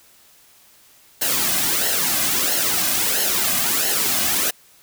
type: noise with flanger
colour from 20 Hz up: white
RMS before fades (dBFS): -20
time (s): 1.21-4.51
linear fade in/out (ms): 10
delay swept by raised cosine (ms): 0.83 to 2.23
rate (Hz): 1.5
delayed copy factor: -0.65
effects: white hiss -52 dBFS RMS until 4.82 s